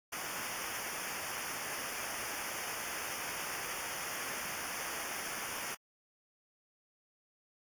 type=noise with comb filter; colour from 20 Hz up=pink; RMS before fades=-40 dBFS; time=0.12-5.75 s; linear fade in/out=10 ms; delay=0.25 ms; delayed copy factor=-0.95; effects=AAC 64 kbps